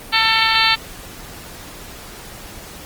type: harmonic tone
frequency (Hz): 446.2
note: A4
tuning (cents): +24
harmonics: 2 / 3 / 4 / 5 / 6 / 7 / 8 / 9 / 10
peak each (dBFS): -21 / -21 / -21 / -21 / -21 / -21 / -21 / -21 / -21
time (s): 0.12-0.76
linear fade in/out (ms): 20
effects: pink hiss -36 dBFS RMS until 2.85 s + Opus 24 kbps